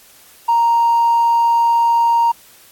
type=tone with hard clipping; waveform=sine; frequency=932.3 Hz; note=A#5; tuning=in tune; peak=-11 dBFS; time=0.48-2.32 s; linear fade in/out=10 ms; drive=1 dB; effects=white hiss -46 dBFS RMS until 2.71 s + AAC 64 kbps